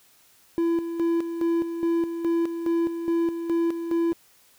triangle tone with tremolo, 335.6 Hz, E4, 31 cents sharp, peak -18 dBFS, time 0.58-4.13 s, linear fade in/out 0 ms, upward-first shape square, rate 2.4 Hz, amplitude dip 60%, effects white hiss -58 dBFS RMS until 4.58 s

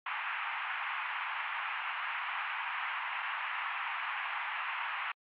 pink band-pass noise, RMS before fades -37 dBFS, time 0.06-5.12 s, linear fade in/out 5 ms, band 860 to 2800 Hz, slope 48 dB/octave, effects AAC 64 kbps

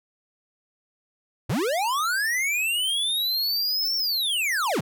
square linear two-way sweep, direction up then down, 84.3 to 5500 to 84.3 Hz, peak -23 dBFS, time 1.49-4.81 s, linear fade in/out 10 ms, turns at 3.96 s, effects none

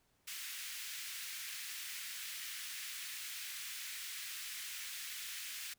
pink high-pass noise, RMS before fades -45 dBFS, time 0.27-5.74 s, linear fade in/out 10 ms, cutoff 1800 Hz, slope 24 dB/octave, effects pink hiss -75 dBFS RMS until 5.78 s

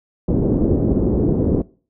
white low-pass noise, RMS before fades -17 dBFS, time 0.28-1.62 s, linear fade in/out 5 ms, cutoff 390 Hz, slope 24 dB/octave, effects noise-tail reverb RT60 0.4 s tail -22 dB re dry

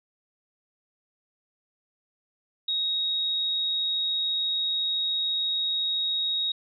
sine tone, 3773 Hz, A#7, 20 cents sharp, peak -24 dBFS, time 2.68-6.52 s, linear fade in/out 5 ms, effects none

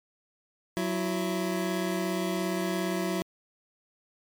25% pulse tone pair together, 185 / 332.8 Hz, F#3 / E4, 0 / +17 cents, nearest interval minor seventh, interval 1017 cents, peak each -26 / -27 dBFS, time 0.77-3.22 s, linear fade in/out 0 ms, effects MP3 96 kbps

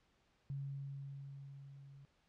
sine tone with level ramp, 138.59 Hz, C#3, in tune, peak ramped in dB -39 to -55 dBFS, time 0.5-2.05 s, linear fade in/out 0 ms, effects pink hiss -75 dBFS RMS until 2.28 s + low-pass 5000 Hz 12 dB/octave

